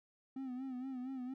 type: tone with vibrato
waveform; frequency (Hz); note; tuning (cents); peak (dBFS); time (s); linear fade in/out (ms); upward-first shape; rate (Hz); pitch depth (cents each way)
triangle; 258.1; C4; -23; -38; 0.36-1.34; 5; sine; 4.3; 73
effects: none